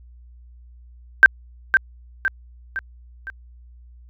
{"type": "tone with echo", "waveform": "sine", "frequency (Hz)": 1568, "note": "G6", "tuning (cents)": 0, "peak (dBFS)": -4, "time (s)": [1.23, 1.26], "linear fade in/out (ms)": 0, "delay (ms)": 510, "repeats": 4, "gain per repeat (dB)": -6, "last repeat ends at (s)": 3.3, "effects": ["added 60 Hz sine -43 dBFS peak until 4.09 s"]}